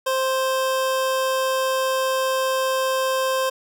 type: tone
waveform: 25% pulse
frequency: 525 Hz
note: C5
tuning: 6 cents sharp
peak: -16 dBFS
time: 0.06-3.5 s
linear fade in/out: 10 ms
effects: none